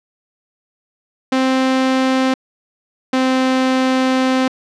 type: tone pair in turn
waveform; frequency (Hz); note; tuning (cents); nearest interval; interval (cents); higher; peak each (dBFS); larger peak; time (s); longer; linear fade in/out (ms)
sawtooth; 261.6 / 259.8; C4 / C4; 0 / -12; unison; 12; first; -9; neither; 1.32-2.34 / 3.13-4.48; second; 5
effects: low-pass 5000 Hz 12 dB/octave